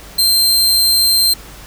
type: tone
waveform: sawtooth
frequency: 4151 Hz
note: C8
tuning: 15 cents flat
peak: -7 dBFS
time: 0.18-1.34 s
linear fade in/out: 10 ms
effects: added 50 Hz sine -37 dBFS peak until 1.66 s + pink hiss -37 dBFS RMS until 1.66 s